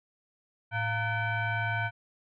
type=tone with frequency modulation; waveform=sine; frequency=698 Hz; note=F5; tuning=1 cent flat; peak=-27 dBFS; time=0.71-1.91 s; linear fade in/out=50 ms; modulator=808 Hz; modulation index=1.8; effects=none